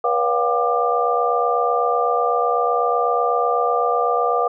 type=tone cluster; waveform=sine; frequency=483.4 / 564 / 708 / 776 / 1191 Hz; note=B4 / C#5 / F5 / G5 / D6; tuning=-37 / +30 / +23 / -18 / +24 cents; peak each=-21 / -27 / -21 / -26 / -21 dBFS; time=0.04-4.48 s; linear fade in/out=5 ms; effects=none